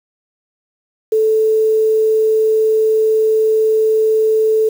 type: tone with quantisation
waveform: sine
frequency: 438 Hz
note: A4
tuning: 8 cents flat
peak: -10 dBFS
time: 1.12-4.69 s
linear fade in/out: 5 ms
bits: 6
effects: none